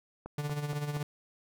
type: click train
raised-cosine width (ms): 1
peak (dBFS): -27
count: 4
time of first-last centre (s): 0.26-0.968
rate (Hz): 4.24
type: tone with tremolo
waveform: 45% pulse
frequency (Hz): 146.83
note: D3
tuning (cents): 0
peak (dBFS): -30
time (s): 0.38-1.03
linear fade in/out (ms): 2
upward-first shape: sine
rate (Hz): 16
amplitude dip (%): 60
effects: none